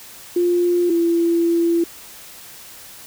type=tone pair in turn; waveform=sine; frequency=350.8 / 338.1 Hz; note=F4 / E4; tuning=+8 / +44 cents; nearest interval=minor second; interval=64 cents; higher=first; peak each=-14 dBFS; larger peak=neither; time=0.36-0.9 / 0.9-1.84 s; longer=second; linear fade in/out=5 ms; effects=white hiss -40 dBFS RMS until 3.06 s